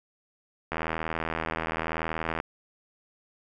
click train, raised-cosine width 0.5 ms, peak -14 dBFS, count 137, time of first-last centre 0.72-2.401 s, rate 80.9 Hz, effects none

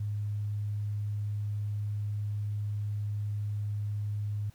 sine tone, 103.83 Hz, G#2, in tune, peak -30 dBFS, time 0-4.5 s, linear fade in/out 5 ms, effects pink hiss -63 dBFS RMS until 4.54 s

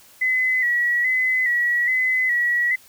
sine tone with vibrato, 1975.5 Hz, B6, in tune, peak -17 dBFS, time 0.21-2.76 s, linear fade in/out 10 ms, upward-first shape square, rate 1.2 Hz, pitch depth 44 cents each way, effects white hiss -50 dBFS RMS until 2.88 s

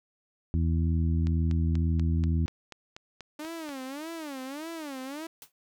harmonic tone, 82.1 Hz, E2, 6 cents flat, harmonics 1 / 2 / 3 / 4, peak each -24 / -30 / -34 / -40 dBFS, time 0.54-2.46 s, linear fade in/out 0 ms
click train, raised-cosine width 0.2 ms, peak -25 dBFS, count 11, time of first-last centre 1.27-3.691 s, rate 4.13 Hz
sawtooth tone with vibrato, 293.7 Hz, D4, in tune, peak -32 dBFS, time 3.39-5.27 s, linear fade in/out 5 ms, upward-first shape sine, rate 1.7 Hz, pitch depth 220 cents each way
white noise with exponential decay, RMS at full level -42 dBFS, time 5.42-5.52 s, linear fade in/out 1 ms, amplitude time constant 21 ms
effects none

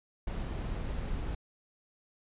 brown noise, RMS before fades -35 dBFS, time 0.27-1.35 s, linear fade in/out 5 ms, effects resampled to 8000 Hz

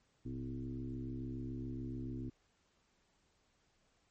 sine tone with frequency modulation, 185.7 Hz, F#3, 7 cents sharp, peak -39 dBFS, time 0.25-2.3 s, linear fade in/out 10 ms, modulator 67 Hz, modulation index 2.1, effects pink hiss -75 dBFS RMS until 4.1 s + MP3 32 kbps

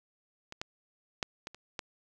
clicks, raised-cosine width 0.2 ms, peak -25 / -18 / -13 / -22 / -30 / -18 dBFS, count 6, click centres 0.524 / 0.615 / 1.228 / 1.471 / 1.546 / 1.792 s, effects none

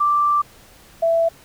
sine tone pair in turn, 1174.7 / 664.1 Hz, D6 / E5, 0 / +13 cents, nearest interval minor seventh, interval 987 cents, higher first, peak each -14 dBFS, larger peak neither, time 0-0.42 / 1.02-1.29 s, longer first, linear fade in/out 10 ms, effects pink hiss -48 dBFS RMS until 1.44 s

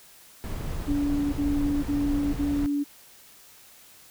brown noise, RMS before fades -31 dBFS, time 0.44-2.66 s, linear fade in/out 0 ms
sine tone bursts, 287.1 Hz, D4, 39 cents flat, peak -23 dBFS, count 4, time 0.87-2.842 s, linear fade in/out 20 ms, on 460 ms, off 44 ms
effects white hiss -52 dBFS RMS until 4.1 s

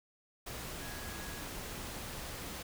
sine tone in noise, 1661.2 Hz, G#6, in tune, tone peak -51 dBFS, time 0.81-1.42 s, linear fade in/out 10 ms, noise pink, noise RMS -43 dBFS, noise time 0.46-2.63 s, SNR -11 dB, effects none

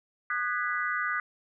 sine chord, G# minor seventh, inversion second, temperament equal with one note detuned, 1222.4 / 1480 / 1661.2 / 1975.5 Hz, D#6 / F#6 / G#6 / B6, -31 / 0 / 0 / 0 cents, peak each -32 / -31 / -36 / -34 dBFS, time 0.3-1.2 s, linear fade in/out 2 ms, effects none

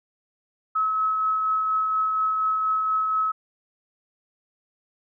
sine tone with tremolo, 1288 Hz, E6, 41 cents flat, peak -19 dBFS, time 0.75-3.32 s, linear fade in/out 10 ms, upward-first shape triangle, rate 4.2 Hz, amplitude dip 30%, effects none

